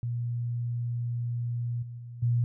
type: tone with level steps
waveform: sine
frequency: 119.5 Hz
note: A#2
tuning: 43 cents sharp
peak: -28 / -37 / -39 / -22 dBFS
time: 0.03-2.44 s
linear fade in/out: 0 ms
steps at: 1.82 / 1.98 / 2.22 s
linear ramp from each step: 10 ms
effects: none